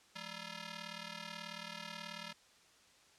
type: ring-modulated tone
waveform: 5% pulse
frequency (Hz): 380.8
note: F#4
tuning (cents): +50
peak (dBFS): -30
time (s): 0.15-2.33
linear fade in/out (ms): 10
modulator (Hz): 552
effects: white hiss -65 dBFS RMS until 3.18 s + low-pass 7000 Hz 12 dB/octave